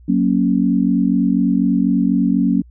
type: chord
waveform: sine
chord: F# major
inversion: none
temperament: equal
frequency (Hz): 185 / 233.1 / 277.2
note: F#3 / A#3 / C#4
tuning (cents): 0 / 0 / 0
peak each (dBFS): -17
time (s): 0.08-2.62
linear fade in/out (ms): 10
effects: added 60 Hz sine -41 dBFS peak until 2.7 s